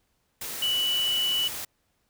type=tone in noise; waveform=sine; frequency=2960 Hz; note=F#7; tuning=in tune; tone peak=-23 dBFS; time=0.62-1.48 s; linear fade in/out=5 ms; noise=white; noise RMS=-35 dBFS; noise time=0.41-1.65 s; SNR=+9 dB; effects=pink hiss -72 dBFS RMS until 2.09 s